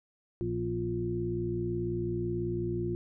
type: harmonic tone with a mistuned harmonic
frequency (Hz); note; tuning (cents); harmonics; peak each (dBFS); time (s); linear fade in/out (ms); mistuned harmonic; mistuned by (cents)
58.27; A#1; 0; 1 / 2 / 3 / 4 / 6; -42 / -35 / -38 / -42 / -32; 0.41-2.95; 0; 4; +54
effects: none